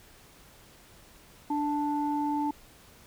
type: tone pair together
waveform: sine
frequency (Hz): 293.7 / 880.1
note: D4 / A5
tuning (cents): 0 / 0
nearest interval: octave + perfect fifth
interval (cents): 1900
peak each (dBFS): -28 / -29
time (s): 1.5-2.51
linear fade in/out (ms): 5
effects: tanh soft clip ceiling -18 dBFS + pink hiss -55 dBFS RMS until 3.06 s